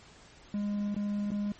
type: tone with dropouts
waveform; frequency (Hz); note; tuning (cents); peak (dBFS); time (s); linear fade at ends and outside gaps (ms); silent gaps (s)
triangle; 205.2; G#3; -21; -27; 0.54-1.52; 2; 0.945-0.963 / 1.306-1.316
effects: pink hiss -55 dBFS RMS until 1.59 s + MP3 32 kbps